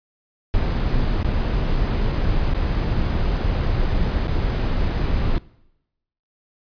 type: noise with dropouts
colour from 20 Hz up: brown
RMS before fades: -20 dBFS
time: 0.54-5.38 s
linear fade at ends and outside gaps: 0 ms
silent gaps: 1.23-1.246 / 2.536-2.547 / 4.272-4.28 s
effects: noise-tail reverb RT60 0.9 s tail -22 dB re dry + resampled to 11025 Hz